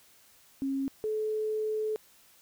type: tone pair in turn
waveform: sine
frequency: 271.5 / 431.8 Hz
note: C#4 / A4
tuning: -36 / -33 cents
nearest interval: minor sixth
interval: 803 cents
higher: second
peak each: -28 dBFS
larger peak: neither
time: 0.62-0.88 / 1.04-1.96 s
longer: second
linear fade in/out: 0 ms
effects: white hiss -60 dBFS RMS until 2.41 s